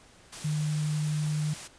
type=tone in noise; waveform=sine; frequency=152 Hz; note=D#3; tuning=40 cents flat; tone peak=-26 dBFS; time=0.44-1.54 s; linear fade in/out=10 ms; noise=white; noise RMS=-41 dBFS; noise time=0.32-1.68 s; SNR=+12 dB; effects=pink hiss -56 dBFS RMS until 1.78 s + resampled to 22050 Hz